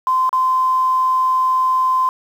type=tone with dropouts; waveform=triangle; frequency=1033 Hz; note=C6; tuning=22 cents flat; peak=-9 dBFS; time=0.07-2.09 s; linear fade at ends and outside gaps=1 ms; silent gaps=0.293-0.329 s; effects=tanh soft clip ceiling -11 dBFS + 7-bit